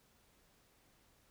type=silence; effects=pink hiss -70 dBFS RMS until 1.3 s